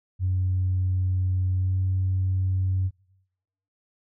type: tone with pitch glide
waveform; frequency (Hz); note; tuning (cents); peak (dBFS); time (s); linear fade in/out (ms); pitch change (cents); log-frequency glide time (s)
sine; 92.5 to 93.79; F#2 to F#2; 0 to +24; -20; 0.19-2.91; 50; +24; 1.55-1.76
effects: noise-tail reverb RT60 0.9 s tail -26 dB re dry + tanh soft clip ceiling -17 dBFS